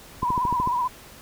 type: tone with vibrato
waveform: sine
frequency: 987.8 Hz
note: B5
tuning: in tune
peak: -21 dBFS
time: 0.22-0.88 s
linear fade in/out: 10 ms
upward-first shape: triangle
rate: 16 Hz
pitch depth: 82 cents each way
type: click train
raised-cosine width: 3 ms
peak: -16 dBFS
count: 7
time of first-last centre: 0.23-0.674 s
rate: 13.5 Hz
effects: pink hiss -46 dBFS RMS until 1.21 s